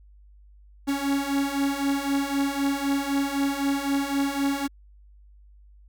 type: beating tone pair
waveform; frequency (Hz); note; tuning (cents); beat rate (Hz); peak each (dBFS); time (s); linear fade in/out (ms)
45% pulse; 275.8 / 279.7; C#4 / C#4; -9 / +16; 3.9; -28 / -25; 0.87-4.68; 20
effects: added 50 Hz sine -49 dBFS peak until 5.88 s